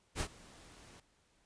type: noise with ADSR envelope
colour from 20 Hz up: pink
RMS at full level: -35 dBFS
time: 0.15-1 s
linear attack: 54 ms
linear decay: 71 ms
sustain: -22 dB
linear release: 3 ms
effects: pink hiss -72 dBFS RMS until 1.45 s + resampled to 22050 Hz